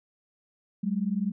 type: tone pair together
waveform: sine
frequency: 190.3 / 210.4 Hz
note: F#3 / G#3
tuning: +49 / +23 cents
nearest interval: major second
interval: 174 cents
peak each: -28 dBFS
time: 0.83-1.32 s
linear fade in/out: 10 ms
effects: none